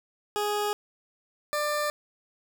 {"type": "tone pair in turn", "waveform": "20% pulse", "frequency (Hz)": [415.3, 594.1], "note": ["G#4", "D5"], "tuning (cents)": [0, 20], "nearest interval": "tritone", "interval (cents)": 620, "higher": "second", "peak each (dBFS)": -21, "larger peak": "neither", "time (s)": [[0.36, 0.73], [1.53, 1.9]], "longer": "neither", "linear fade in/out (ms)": 0, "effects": []}